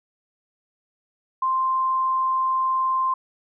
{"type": "tone", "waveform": "sine", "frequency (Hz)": 1046.5, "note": "C6", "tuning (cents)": 0, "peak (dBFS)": -19, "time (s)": [1.42, 3.14], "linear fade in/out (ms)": 5, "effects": []}